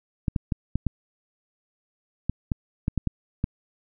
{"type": "clicks", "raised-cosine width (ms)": 5, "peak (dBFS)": -11, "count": 11, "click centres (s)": [0.282, 0.362, 0.522, 0.756, 0.867, 2.296, 2.518, 2.881, 2.977, 3.073, 3.441], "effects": []}